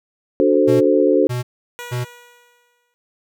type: chord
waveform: sine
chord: D dominant seventh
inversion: none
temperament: equal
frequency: 293.7 / 370 / 440 / 523.3 Hz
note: D4 / F#4 / A4 / C5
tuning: 0 / 0 / 0 / 0 cents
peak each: -17 dBFS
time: 0.4-1.27 s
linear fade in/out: 0 ms
type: tone bursts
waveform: square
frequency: 123.47 Hz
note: B2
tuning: in tune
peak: -21 dBFS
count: 3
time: 0.67-2.05 s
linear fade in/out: 20 ms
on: 140 ms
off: 480 ms
type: tone with exponential decay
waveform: 10% pulse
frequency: 483.5 Hz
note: B4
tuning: 37 cents flat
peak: -20 dBFS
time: 1.79-2.94 s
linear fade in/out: 0 ms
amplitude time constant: 250 ms
effects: none